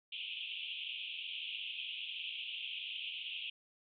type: band-pass noise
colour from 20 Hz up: white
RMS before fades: -43 dBFS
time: 0.12-3.5 s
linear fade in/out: 5 ms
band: 2500 to 3400 Hz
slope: 96 dB/octave
effects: none